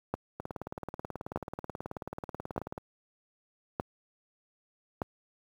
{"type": "two click trains", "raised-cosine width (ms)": 1, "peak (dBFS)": [-23, -16], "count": [45, 5], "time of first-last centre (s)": [[0.4, 2.778], [0.14, 5.018]], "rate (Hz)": [18.5, 0.82], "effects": ["high-pass 60 Hz 12 dB/octave", "9-bit"]}